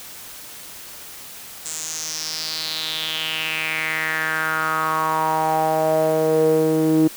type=tone with band-pass filter sweep; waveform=sawtooth; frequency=158 Hz; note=D#3; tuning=27 cents sharp; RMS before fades=-21 dBFS; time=1.65-7.08 s; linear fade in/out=10 ms; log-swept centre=7700 to 330 Hz; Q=5; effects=white hiss -38 dBFS RMS until 7.16 s